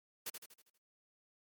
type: noise with echo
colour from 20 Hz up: white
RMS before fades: -41 dBFS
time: 0.26-0.3 s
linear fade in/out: 5 ms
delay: 80 ms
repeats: 6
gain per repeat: -6 dB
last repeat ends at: 0.78 s
effects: high-pass 200 Hz 12 dB/octave + MP3 96 kbps